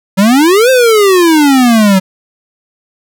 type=exponential two-way sweep; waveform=square; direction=up then down; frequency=184.8 to 530 to 184.8 Hz; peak=-5 dBFS; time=0.17-2 s; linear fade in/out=20 ms; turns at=0.7 s; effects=none